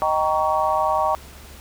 sine chord, Eb dominant seventh, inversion none, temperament just, 622.3 / 777.8 / 933.4 / 1120.1 Hz, Eb5 / G5 / Bb5 / Db6, 0 / -14 / +2 / +18 cents, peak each -23 dBFS, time 0.02-1.15 s, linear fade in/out 0 ms, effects added 70 Hz sine -43 dBFS peak until 1.6 s + pink hiss -44 dBFS RMS until 1.6 s

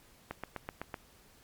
click train, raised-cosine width 0.5 ms, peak -22 dBFS, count 6, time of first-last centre 0.31-0.942 s, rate 7.91 Hz, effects pink hiss -61 dBFS RMS until 1.43 s + MP3 96 kbps

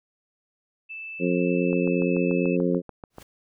sine tone with pitch glide, 2637 to 2614 Hz, E7 to E7, 0 to -15 cents, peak -34 dBFS, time 0.89-2.57 s, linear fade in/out 20 ms, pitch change -15 cents, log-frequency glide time 1.61-2.01 s
harmonic tone, 88.7 Hz, F2, 27 cents sharp, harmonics 2 / 3 / 4 / 5 / 6, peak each -25 / -26 / -27 / -28 / -29 dBFS, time 1.19-2.82 s, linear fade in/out 50 ms
click train, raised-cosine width 1 ms, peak -24 dBFS, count 11, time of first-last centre 1.73-3.183 s, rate 6.88 Hz
pink noise with exponential growth, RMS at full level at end -43 dBFS, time 3.1-3.23 s, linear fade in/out 5 ms, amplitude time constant 28 ms
effects none

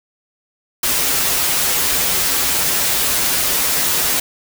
white noise with comb filter, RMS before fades -17 dBFS, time 0.83-4.2 s, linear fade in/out 5 ms, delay 9.2 ms, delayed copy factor -0.6, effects none

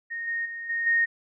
sine tone with level steps, 1854 Hz, A#6, 10 cents flat, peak -30 / -26 / -33 / -25 / -19 dBFS, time 0.1-1.06 s, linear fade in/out 20 ms, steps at 0.27 / 0.45 / 0.69 / 0.86 s, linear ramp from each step 10 ms, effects none

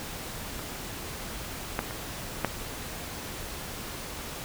clicks, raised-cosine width 0.5 ms, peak -23 / -11 / -23 / -9 dBFS, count 4, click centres 0.593 / 1.791 / 1.909 / 2.447 s, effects pink hiss -38 dBFS RMS until 4.44 s

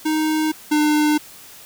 square tone pair in turn, 311.1 / 301.2 Hz, D#4 / D4, 0 / +44 cents, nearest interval minor second, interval 56 cents, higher first, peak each -18 / -15 dBFS, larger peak second, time 0.05-0.52 / 0.71-1.18 s, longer neither, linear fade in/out 10 ms, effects white hiss -42 dBFS RMS until 1.65 s

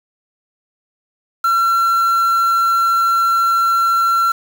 triangle tone with quantisation, 1357 Hz, E6, 50 cents sharp, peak -10 dBFS, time 1.44-4.32 s, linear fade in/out 5 ms, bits 5, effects none

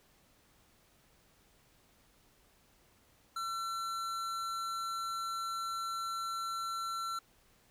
sine tone with hard clipping, 1350 Hz, E6, 41 cents sharp, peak -37 dBFS, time 3.36-7.19 s, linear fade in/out 5 ms, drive 13 dB, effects pink hiss -67 dBFS RMS until 7.7 s

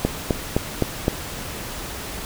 click train, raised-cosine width 2 ms, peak -4 dBFS, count 5, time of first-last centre 0.05-1.081 s, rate 3.88 Hz, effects pink hiss -32 dBFS RMS until 2.25 s

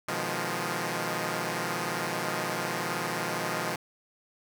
5% pulse chord, F half-diminished seventh, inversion second, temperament equal with one note detuned, 122.9 / 155.56 / 174.61 / 207.7 Hz, Cb3 / Eb3 / F3 / Ab3, -8 / 0 / 0 / 0 cents, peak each -25 / -24 / -22 / -25 dBFS, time 0.08-3.76 s, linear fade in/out 5 ms, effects none

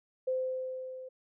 sine tone with level ramp, 516 Hz, C5, 24 cents flat, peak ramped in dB -27 to -42 dBFS, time 0.27-1.09 s, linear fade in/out 10 ms, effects none

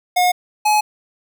square tone pair in turn, 721 / 846.7 Hz, F#5 / G#5, -45 / +33 cents, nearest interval minor third, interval 278 cents, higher second, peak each -13 dBFS, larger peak neither, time 0.16-0.32 / 0.65-0.81 s, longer neither, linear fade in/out 10 ms, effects none

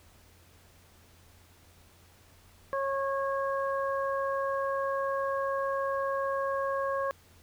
harmonic tone, 547 Hz, C#5, 23 cents flat, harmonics 1 / 2 / 3, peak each -30 / -32 / -39 dBFS, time 2.73-7.11 s, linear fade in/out 0 ms, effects added 87 Hz sine -60 dBFS peak until 7.42 s + pink hiss -60 dBFS RMS until 7.42 s

